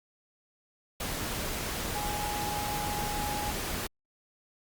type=tone in noise; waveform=sine; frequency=830.6 Hz; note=G#5; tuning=in tune; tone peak=-34 dBFS; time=1.95-3.51 s; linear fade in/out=5 ms; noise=pink; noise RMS=-34 dBFS; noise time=1-3.87 s; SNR=-3 dB; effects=Opus 48 kbps